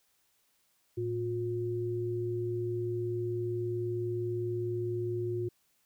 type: tone pair together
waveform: sine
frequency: 112.48 / 357.1 Hz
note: A2 / F4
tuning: +39 / +39 cents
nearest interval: octave + minor sixth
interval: 2000 cents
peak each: -35 / -32 dBFS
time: 0.97-5.49 s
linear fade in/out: 10 ms
effects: white hiss -72 dBFS RMS until 5.85 s